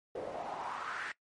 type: noise with band-pass filter sweep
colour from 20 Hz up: pink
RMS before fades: -40 dBFS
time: 0.15-1.12 s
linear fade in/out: 5 ms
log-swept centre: 470 to 1800 Hz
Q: 4.4
effects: noise-tail reverb RT60 0.1 s tail -19 dB re dry + MP3 48 kbps